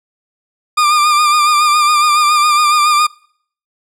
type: tone with vibrato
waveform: 40% pulse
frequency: 1202 Hz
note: D6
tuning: 40 cents sharp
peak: -8 dBFS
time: 0.77-3.07 s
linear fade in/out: 10 ms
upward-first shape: sine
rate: 7.2 Hz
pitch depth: 40 cents each way
effects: noise-tail reverb RT60 0.6 s tail -25 dB re dry + low-pass 11000 Hz 12 dB/octave